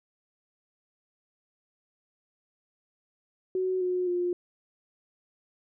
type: tone with pitch steps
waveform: sine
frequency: 372.2 / 363.1 / 354.2 Hz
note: F#4 / F#4 / F4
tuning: +10 / -33 / +24 cents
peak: -25 dBFS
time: 3.55-4.33 s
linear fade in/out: 2 ms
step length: 260 ms
effects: none